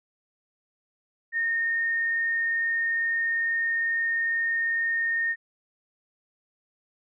sine tone with frequency modulation, 1837 Hz, A#6, 26 cents flat, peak -23 dBFS, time 1.32-5.36 s, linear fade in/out 50 ms, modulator 22.3 Hz, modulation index 0.2, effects none

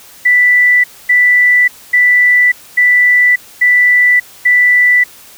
sine tone bursts, 1975.5 Hz, B6, in tune, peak -5 dBFS, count 6, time 0.25-5.04 s, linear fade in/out 10 ms, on 590 ms, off 250 ms, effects white hiss -38 dBFS RMS until 5.37 s

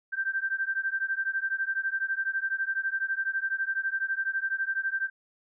sine beating tone pair, 1562 / 1574 Hz, G6 / G6, -7 / +7 cents, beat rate 12 Hz, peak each -30 dBFS, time 0.12-5.1 s, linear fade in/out 20 ms, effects none

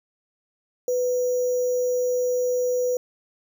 sine tone with sample-and-hold, 497.2 Hz, B4, 12 cents sharp, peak -20 dBFS, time 0.88-2.97 s, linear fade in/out 2 ms, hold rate 6300 Hz, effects none

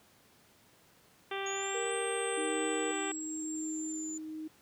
harmonic tone, 392 Hz, G4, in tune, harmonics 1 / 2 / 3 / 4 / 5 / 6 / 7 / 8 / 9, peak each -38 / -41 / -43 / -44 / -45 / -46 / -46 / -47 / -48 dBFS, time 1.31-3.12 s, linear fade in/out 5 ms
sine linear two-way sweep, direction up then down, 6645 to 8370 to 7030 Hz, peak -39 dBFS, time 1.46-4.18 s, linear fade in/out 5 ms, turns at 2.01 s
sine tone, 466.2 Hz, A#4, in tune, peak -35 dBFS, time 1.74-2.92 s, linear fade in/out 10 ms
sine tone with tremolo, 312.9 Hz, D#4, 10 cents sharp, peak -35 dBFS, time 2.37-4.48 s, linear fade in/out 10 ms, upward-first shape triangle, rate 0.94 Hz, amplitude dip 40%
effects pink hiss -63 dBFS RMS until 4.61 s + high-pass 100 Hz 12 dB/octave

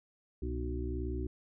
harmonic tone with a mistuned harmonic, 61.74 Hz, B1, in tune, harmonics 1 / 2 / 4 / 5 / 6, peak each -35 / -44 / -44 / -42 / -41 dBFS, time 0.42-1.27 s, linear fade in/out 5 ms, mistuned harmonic 1, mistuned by +130 cents, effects none

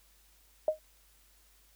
sine tone with exponential decay, 621 Hz, D#5, 3 cents flat, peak -20 dBFS, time 0.68-0.79 s, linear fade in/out 2 ms, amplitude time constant 23 ms, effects added 50 Hz sine -65 dBFS peak until 1.75 s + white hiss -65 dBFS RMS until 1.75 s

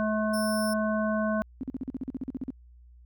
harmonic tone, 215.2 Hz, A3, 38 cents flat, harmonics 1 / 3 / 5 / 7, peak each -27 / -29 / -35 / -35 dBFS, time 0-1.42 s, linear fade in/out 0 ms
10% pulse tone, 5360 Hz, E8, 28 cents sharp, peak -29 dBFS, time 0.33-0.74 s, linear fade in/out 10 ms
sine tone bursts, 261.6 Hz, C4, in tune, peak -29 dBFS, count 14, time 1.61-2.504 s, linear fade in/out 0 ms, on 23 ms, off 44 ms
effects added 60 Hz sine -50 dBFS peak until 3.05 s

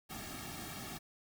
pink noise with comb filter, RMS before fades -45 dBFS, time 0.09-0.99 s, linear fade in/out 20 ms, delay 2 ms, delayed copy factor -0.9, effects none

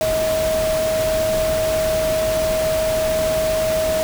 sine tone in noise, 634 Hz, D#5, 32 cents sharp, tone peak -17 dBFS, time 0.01-4.03 s, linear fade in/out 0 ms, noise pink, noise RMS -26 dBFS, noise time 0.01-4.03 s, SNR +6 dB, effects none

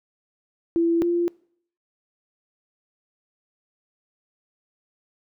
sine tone pair in turn, 335.7 / 345.3 Hz, E4 / F4, +32 / -20 cents, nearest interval unison, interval 48 cents, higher second, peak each -17 / -19 dBFS, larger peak first, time 0.76-1.02 / 1.02-1.28 s, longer neither, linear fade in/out 0 ms, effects noise-tail reverb RT60 0.6 s tail -24 dB re dry

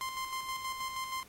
sawtooth tone with tremolo, 1046.5 Hz, C6, in tune, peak -30 dBFS, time 0.01-1.23 s, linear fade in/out 0 ms, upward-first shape square, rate 6.3 Hz, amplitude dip 45%, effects pink hiss -57 dBFS RMS until 1.28 s + MP3 64 kbps

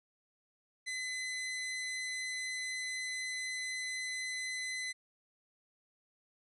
sawtooth tone, 2024 Hz, B6, 42 cents sharp, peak -33 dBFS, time 0.86-4.93 s, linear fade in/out 20 ms, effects resampled to 24000 Hz

